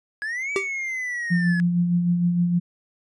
triangle linear two-way sweep, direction up then down, 1659 to 2297 to 1686 Hz, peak -24 dBFS, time 0.22-1.6 s, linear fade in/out 0 ms, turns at 0.52 s
square tone with exponential decay, 389.9 Hz, G4, 9 cents flat, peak -18 dBFS, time 0.56-0.69 s, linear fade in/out 1 ms, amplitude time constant 27 ms
sine tone with tremolo, 174.61 Hz, F3, in tune, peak -16 dBFS, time 1.3-2.6 s, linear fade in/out 20 ms, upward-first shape sine, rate 6.5 Hz, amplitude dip 40%
effects resampled to 22050 Hz

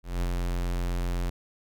square tone with ADSR envelope, 43.95 Hz, F1, 12 cents sharp, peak -25 dBFS, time 0.03-1.3 s, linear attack 190 ms, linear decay 42 ms, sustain -2 dB, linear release 8 ms, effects none

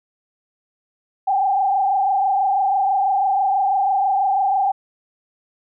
sine tone with frequency modulation, 784 Hz, G5, in tune, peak -15 dBFS, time 1.27-4.72 s, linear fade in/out 10 ms, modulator 26.1 Hz, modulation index 1.3, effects none

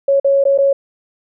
sine tone with dropouts, 553 Hz, C#5, 4 cents flat, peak -9 dBFS, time 0.08-0.73 s, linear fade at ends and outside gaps 5 ms, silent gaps 0.199-0.245 / 0.44-0.452 / 0.577-0.585 s, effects none

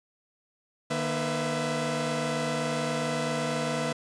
sawtooth tone cluster, 152.9 / 237.7 / 503 / 663 Hz, D#3 / A#3 / B4 / E5, -30 / +34 / +32 / +10 cents, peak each -29 dBFS, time 0.9-3.93 s, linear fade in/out 10 ms, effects resampled to 22050 Hz + 10-bit

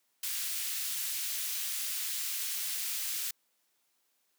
white high-pass noise, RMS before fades -35 dBFS, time 0.23-3.31 s, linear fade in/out 5 ms, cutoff 2200 Hz, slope 12 dB/octave, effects white hiss -75 dBFS RMS until 4.38 s + high-pass 200 Hz 12 dB/octave

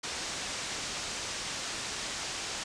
white low-pass noise, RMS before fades -37 dBFS, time 0.03-2.64 s, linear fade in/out 10 ms, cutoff 7300 Hz, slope 24 dB/octave, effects resampled to 22050 Hz

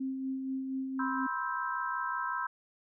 sine tone with tremolo, 264.9 Hz, C4, 22 cents sharp, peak -31 dBFS, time 0-1.27 s, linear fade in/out 10 ms, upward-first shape sine, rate 4.2 Hz, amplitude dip 35%
sine chord, C major seventh, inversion third, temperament just, 981.1 / 1046.5 / 1308.1 / 1569.8 Hz, B5 / C6 / E6 / G6, -12 / 0 / -14 / +2 cents, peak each -37 dBFS, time 0.99-2.47 s, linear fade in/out 5 ms
effects none

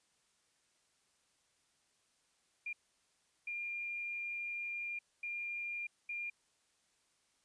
sine tone bursts at uneven times, 2402 Hz, D7, 38 cents sharp, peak -38 dBFS, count 4, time 2.66-2.73 / 3.47-4.99 / 5.23-5.87 / 6.09-6.3 s, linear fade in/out 5 ms, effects white hiss -75 dBFS RMS until 7.44 s + resampled to 22050 Hz

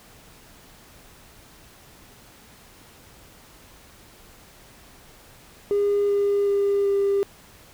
triangle tone with pitch steps, 406.7 / 403.9 / 401.1 / 398.3 Hz, G#4 / G#4 / G4 / G4, -36 / -48 / +40 / +28 cents, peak -15 dBFS, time 5.71-7.23 s, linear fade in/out 0 ms, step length 380 ms, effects tanh soft clip ceiling -15 dBFS + pink hiss -50 dBFS RMS until 7.73 s

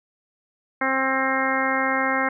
harmonic tone, 265.4 Hz, C4, 25 cents sharp, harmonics 1 / 2 / 3 / 4 / 5 / 6 / 7 / 8, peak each -28 / -28 / -28 / -28 / -28 / -28 / -28 / -28 dBFS, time 0.81-2.29 s, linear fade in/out 5 ms, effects none

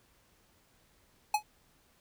square tone with exponential decay, 845 Hz, G#5, 30 cents sharp, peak -22 dBFS, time 1.34-1.43 s, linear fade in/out 5 ms, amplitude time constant 19 ms, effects pink hiss -67 dBFS RMS until 2 s

